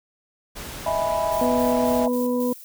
pink noise, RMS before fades -35 dBFS, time 0.55-2.07 s, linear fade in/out 20 ms
sine chord, E major seventh, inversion third, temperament equal, 622.3 / 659.3 / 830.6 / 987.8 Hz, D#5 / E5 / G#5 / B5, 0 / 0 / 0 / 0 cents, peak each -27 / -24 / -29 / -26 dBFS, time 0.86-2.08 s, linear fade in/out 5 ms
violet noise with tremolo, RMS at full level -36 dBFS, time 1.32-2.64 s, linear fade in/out 0 ms, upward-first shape square, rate 3.7 Hz, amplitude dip 55%
harmonic tone, 246.9 Hz, B3, in tune, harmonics 1 / 2 / 4, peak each -22 / -24 / -33 dBFS, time 1.41-2.53 s, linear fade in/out 5 ms
effects none

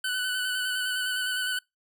25% pulse tone with vibrato, 1500 Hz, F#6, 23 cents sharp, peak -23 dBFS, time 0.04-1.59 s, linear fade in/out 5 ms, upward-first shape square, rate 9.8 Hz, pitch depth 21 cents each way, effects noise-tail reverb RT60 0.2 s tail -26 dB re dry

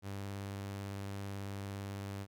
sawtooth tone with vibrato, 99.2 Hz, G2, 21 cents sharp, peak -36 dBFS, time 0.02-2.27 s, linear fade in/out 50 ms, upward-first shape sine, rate 18 Hz, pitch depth 17 cents each way, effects none

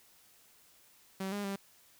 sawtooth tone with pitch steps, 191.6 / 203.7 / 197 Hz, G3 / G#3 / G3, -39 / -33 / +9 cents, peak -31 dBFS, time 1.2-1.56 s, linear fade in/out 5 ms, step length 120 ms, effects white hiss -63 dBFS RMS until 1.99 s

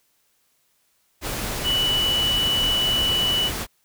sine tone in noise, 2960 Hz, F#7, in tune, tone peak -19 dBFS, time 1.63-3.51 s, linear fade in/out 50 ms, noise pink, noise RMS -28 dBFS, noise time 1.21-3.67 s, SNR +6 dB, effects white hiss -66 dBFS RMS until 3.84 s

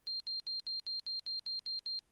sine tone bursts, 4186 Hz, C8, in tune, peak -36 dBFS, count 10, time 0.07-1.991 s, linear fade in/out 0 ms, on 130 ms, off 69 ms, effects pink hiss -75 dBFS RMS until 2.11 s + Opus 32 kbps

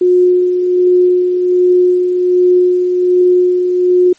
sine tone with tremolo, 360.8 Hz, F#4, 44 cents flat, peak -5 dBFS, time 0.01-4.13 s, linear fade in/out 5 ms, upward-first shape sine, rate 1.3 Hz, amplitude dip 45%, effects white hiss -48 dBFS RMS until 4.18 s + MP3 32 kbps

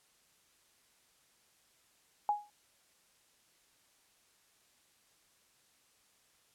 sine tone with exponential decay, 830.6 Hz, G#5, in tune, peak -24 dBFS, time 2.29-2.5 s, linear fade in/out 1 ms, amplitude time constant 44 ms, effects white hiss -69 dBFS RMS until 6.54 s + low-pass 11000 Hz 12 dB/octave

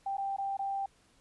sine tone with dropouts, 787 Hz, G5, 7 cents sharp, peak -31 dBFS, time 0.06-0.86 s, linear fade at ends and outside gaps 5 ms, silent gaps 0.17-0.18 / 0.365-0.383 / 0.57-0.591 s, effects pink hiss -66 dBFS RMS until 1.2 s + resampled to 24000 Hz

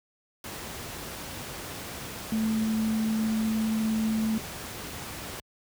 sine tone in noise, 220 Hz, A3, in tune, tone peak -24 dBFS, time 2.32-4.38 s, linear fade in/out 2 ms, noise pink, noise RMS -38 dBFS, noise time 0.44-5.4 s, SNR +11 dB, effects high-pass 60 Hz 12 dB/octave

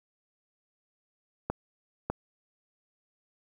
clicks, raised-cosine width 1 ms, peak -15 dBFS, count 2, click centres 1.5 / 2.1 s, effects 9-bit

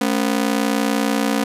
sawtooth ring-modulated tone, 246.9 Hz, B3, in tune, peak -10 dBFS, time 0.01-1.44 s, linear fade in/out 2 ms, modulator 30.1 Hz, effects resampled to 32000 Hz

